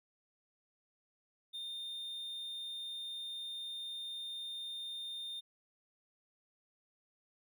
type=tone; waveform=triangle; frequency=3632 Hz; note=A#7; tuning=46 cents flat; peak=-39 dBFS; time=1.53-5.41 s; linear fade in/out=20 ms; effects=none